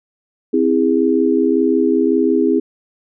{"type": "chord", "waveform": "sine", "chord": "C augmented", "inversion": "none", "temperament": "just", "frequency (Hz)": [261.6, 327, 408.8], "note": ["C4", "E4", "G#4"], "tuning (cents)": [0, -14, -27], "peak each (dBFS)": -16, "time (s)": [0.53, 2.6], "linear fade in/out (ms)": 10, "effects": []}